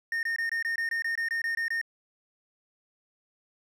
triangle tone bursts, 1834 Hz, A#6, 29 cents flat, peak -25 dBFS, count 13, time 0.12-1.814 s, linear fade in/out 2 ms, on 110 ms, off 22 ms, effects none

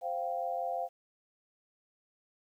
sine chord, C suspended fourth, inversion none, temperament equal, 523.3 / 698.5 / 784 Hz, C5 / F5 / G5, 0 / 0 / 0 cents, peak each -38 / -34 / -38 dBFS, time 0.01-0.89 s, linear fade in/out 50 ms, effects 11-bit

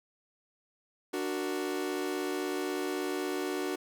40% pulse chord, D augmented, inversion none, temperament equal, 293.7 / 370 / 466.2 Hz, D4 / F#4 / A#4, 0 / 0 / 0 cents, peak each -35 / -33 / -39 dBFS, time 1.13-3.76 s, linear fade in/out 10 ms, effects none

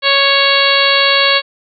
harmonic tone, 554.4 Hz, C#5, in tune, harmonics 1 / 2 / 3 / 4 / 5 / 6 / 7 / 8, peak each -17 / -17 / -17 / -17 / -17 / -17 / -17 / -17 dBFS, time 0.02-1.42 s, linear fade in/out 50 ms, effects none

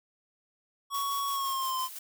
square tone with pitch glide, 1116 to 1035.3 Hz, C#6 to C6, +11 to -19 cents, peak -30 dBFS, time 0.9-1.89 s, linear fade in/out 50 ms, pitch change -130 cents, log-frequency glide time 1.29-1.78 s
blue noise with tremolo, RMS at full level -40 dBFS, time 0.94-1.99 s, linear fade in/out 5 ms, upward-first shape square, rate 5.9 Hz, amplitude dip 40%
effects none

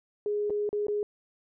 sine tone with dropouts, 415.3 Hz, G#4, in tune, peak -26 dBFS, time 0.26-1.03 s, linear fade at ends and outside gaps 1 ms, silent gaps 0.498-0.504 / 0.691-0.729 / 0.868-0.883 s, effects none

